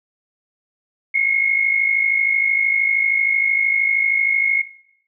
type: tone pair together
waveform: sine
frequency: 2159 / 2212 Hz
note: C#7 / C#7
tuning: -46 / -4 cents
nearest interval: unison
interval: 42 cents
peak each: -16 / -20 dBFS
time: 1.14-4.62 s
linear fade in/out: 10 ms
effects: noise-tail reverb RT60 0.7 s tail -18 dB re dry